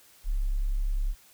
sine tone, 34.46 Hz, C#1, 9 cents flat, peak -24 dBFS, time 0.24-1.15 s, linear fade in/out 50 ms, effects white hiss -57 dBFS RMS until 1.33 s

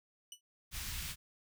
20% pulse tone with exponential decay, 2960 Hz, F#7, in tune, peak -37 dBFS, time 0.32-0.41 s, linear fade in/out 2 ms, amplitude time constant 18 ms
pink band-stop noise, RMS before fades -41 dBFS, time 0.71-1.16 s, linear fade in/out 50 ms, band 110 to 1900 Hz, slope 12 dB/octave
effects none

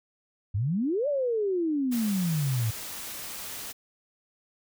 sine exponential two-way sweep, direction up then down, 91 to 599 to 107.1 Hz, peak -24 dBFS, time 0.54-2.71 s, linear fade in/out 10 ms, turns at 1.08 s
white noise, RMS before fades -38 dBFS, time 1.91-3.73 s, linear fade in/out 20 ms
effects none

